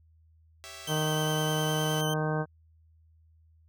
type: chord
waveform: 5% pulse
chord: C# diminished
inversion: second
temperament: equal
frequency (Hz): 392 / 554.4 / 659.3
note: G4 / C#5 / E5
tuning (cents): 0 / 0 / 0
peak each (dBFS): -39 / -38 / -33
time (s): 0.64-2.01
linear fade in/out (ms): 0
type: harmonic tone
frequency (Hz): 154.7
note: D#3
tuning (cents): -10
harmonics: 1 / 2 / 3 / 4 / 5 / 6 / 7 / 8 / 10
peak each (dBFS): -29 / -37 / -34 / -36 / -38 / -41 / -41 / -43 / -38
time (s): 0.87-2.46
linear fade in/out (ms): 50
type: tone with vibrato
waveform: sawtooth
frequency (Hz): 3078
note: G7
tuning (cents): -32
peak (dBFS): -31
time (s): 0.87-2.14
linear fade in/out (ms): 5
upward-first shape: square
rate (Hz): 9.8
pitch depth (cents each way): 19
effects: added 80 Hz sine -58 dBFS peak until 3.68 s